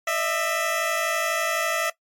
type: tone pair together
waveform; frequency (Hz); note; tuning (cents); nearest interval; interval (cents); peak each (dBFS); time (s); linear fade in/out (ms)
15% pulse; 607.3 / 659.3; D#5 / E5; -42 / 0; minor second; 142; -22 / -17; 0.07-1.9; 5
effects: noise-tail reverb RT60 0.1 s tail -18 dB re dry + MP3 64 kbps